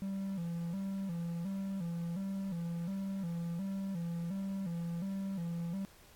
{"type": "tone with vibrato", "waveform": "triangle", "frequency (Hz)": 181.6, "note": "F#3", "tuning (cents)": -32, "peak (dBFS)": -33, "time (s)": [0.02, 5.85], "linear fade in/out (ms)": 0, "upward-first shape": "square", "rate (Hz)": 1.4, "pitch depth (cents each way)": 120, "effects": ["pink hiss -60 dBFS RMS until 6.15 s", "AAC 64 kbps"]}